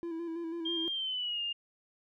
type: tone with vibrato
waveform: triangle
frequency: 333.4 Hz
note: E4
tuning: 20 cents sharp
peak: -33 dBFS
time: 0.03-0.88 s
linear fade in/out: 0 ms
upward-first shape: square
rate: 6.1 Hz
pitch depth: 35 cents each way
type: tone with pitch glide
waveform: sine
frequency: 3200 to 2818 Hz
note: G7 to F7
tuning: +35 to +15 cents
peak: -32 dBFS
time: 0.65-1.53 s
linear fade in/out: 10 ms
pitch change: -220 cents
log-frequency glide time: 0.91-1.42 s
effects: none